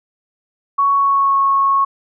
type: tone with pitch glide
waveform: sine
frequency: 1115 to 1099 Hz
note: C#6 to C#6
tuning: +10 to -15 cents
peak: -11 dBFS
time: 0.78-1.85 s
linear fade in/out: 10 ms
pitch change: -25 cents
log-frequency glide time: 0.93-1.37 s
effects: none